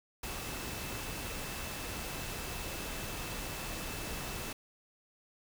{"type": "tone in noise", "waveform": "sine", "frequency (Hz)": 2637, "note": "E7", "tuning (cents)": 0, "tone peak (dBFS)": -50, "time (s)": [0.23, 4.53], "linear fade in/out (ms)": 5, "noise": "pink", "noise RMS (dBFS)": -40, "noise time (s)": [0.23, 4.53], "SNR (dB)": -13, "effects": []}